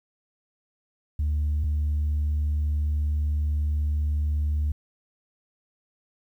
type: tone pair in turn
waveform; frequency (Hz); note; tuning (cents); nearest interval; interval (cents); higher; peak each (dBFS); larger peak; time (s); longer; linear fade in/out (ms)
sine; 74.7 / 74.7; D2 / D2; +30 / +30; unison; 0; neither; -20; neither; 1.19-1.64 / 1.64-4.72; second; 5
effects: tanh soft clip ceiling -20 dBFS + 10-bit